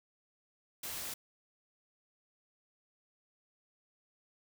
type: noise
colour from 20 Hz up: white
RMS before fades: -41 dBFS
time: 0.83-1.14 s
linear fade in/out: 5 ms
effects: none